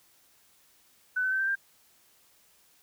sine tone with pitch steps, 1500 / 1521.8 / 1544 / 1566.4 / 1589.2 Hz, F#6 / F#6 / G6 / G6 / G6, +23 / +48 / -27 / -2 / +23 cents, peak -25 dBFS, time 1.16-1.555 s, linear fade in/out 10 ms, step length 79 ms, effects white hiss -63 dBFS RMS until 2.82 s

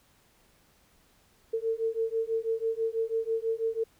sine beating tone pair, 448 / 454.1 Hz, A4 / A#4, +31 / -45 cents, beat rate 6.1 Hz, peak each -30 dBFS, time 1.53-3.84 s, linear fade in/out 10 ms, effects pink hiss -64 dBFS RMS until 3.99 s

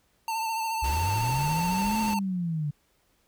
square tone with vibrato, 895 Hz, A5, 29 cents sharp, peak -28 dBFS, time 0.28-2.19 s, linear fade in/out 2 ms, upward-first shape sine, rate 14 Hz, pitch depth 36 cents each way
sine linear two-way sweep, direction up then down, 59.9 to 220 to 143.3 Hz, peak -26 dBFS, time 0.82-2.71 s, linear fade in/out 10 ms, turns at 1.99 s
pink noise, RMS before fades -37 dBFS, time 0.84-2.14 s, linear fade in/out 2 ms
effects pink hiss -68 dBFS RMS until 3.27 s

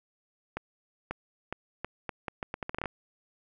accelerating click train, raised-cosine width 0.5 ms, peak -18 dBFS, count 15, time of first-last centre 0.57-2.857 s, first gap 540 ms, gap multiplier 0.77, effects none

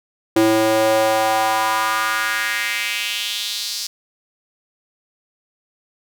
square tone with high-pass filter sweep, 110 Hz, A2, in tune, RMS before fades -19 dBFS, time 0.36-3.87 s, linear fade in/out 5 ms, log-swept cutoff 350 to 5000 Hz, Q 2.9, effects none

